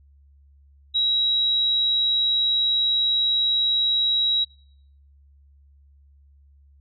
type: tone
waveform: sine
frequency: 3860 Hz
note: B7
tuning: 40 cents flat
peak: -18 dBFS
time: 0.94-4.45 s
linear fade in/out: 20 ms
effects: noise-tail reverb RT60 0.7 s tail -25 dB re dry + added 70 Hz sine -51 dBFS peak until 6.8 s